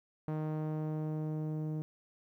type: tone with low-pass filter sweep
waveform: sawtooth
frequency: 154.8 Hz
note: D#3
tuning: 9 cents flat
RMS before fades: -36 dBFS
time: 0.28-1.82 s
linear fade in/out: 0 ms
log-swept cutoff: 1000 to 380 Hz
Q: 0.71
effects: 12-bit